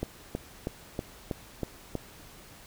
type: click train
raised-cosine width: 2 ms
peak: -17 dBFS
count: 7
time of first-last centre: 0.03-1.953 s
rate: 3.12 Hz
effects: pink hiss -51 dBFS RMS until 2.66 s